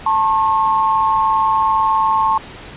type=tone pair together; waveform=sine; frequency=883 / 1082.6 Hz; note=A5 / C#6; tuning=+6 / -41 cents; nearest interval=major third; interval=353 cents; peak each=-15 dBFS; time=0.06-2.38 s; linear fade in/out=5 ms; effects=pink hiss -35 dBFS RMS until 2.76 s + resampled to 8000 Hz